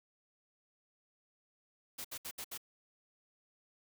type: noise bursts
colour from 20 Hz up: white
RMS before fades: -43 dBFS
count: 5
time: 1.98-2.578 s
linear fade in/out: 10 ms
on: 66 ms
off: 67 ms
effects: none